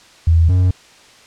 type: tone pair in turn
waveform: sine / triangle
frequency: 82.41 / 91.58 Hz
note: E2 / F#2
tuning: 0 / -17 cents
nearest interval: major second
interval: 183 cents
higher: second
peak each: -8 dBFS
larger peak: neither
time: 0.27-0.49 / 0.49-0.71 s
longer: neither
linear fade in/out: 5 ms
effects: white hiss -45 dBFS RMS until 1.26 s + low-pass 6000 Hz 12 dB/octave